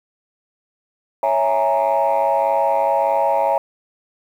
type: chord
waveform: sine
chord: A# half-diminished seventh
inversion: first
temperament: equal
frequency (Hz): 554.4 / 659.3 / 830.6 / 932.3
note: C#5 / E5 / G#5 / A#5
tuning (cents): 0 / 0 / 0 / 0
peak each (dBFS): -19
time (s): 1.23-3.58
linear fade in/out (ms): 2
effects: tanh soft clip ceiling -9 dBFS + 8-bit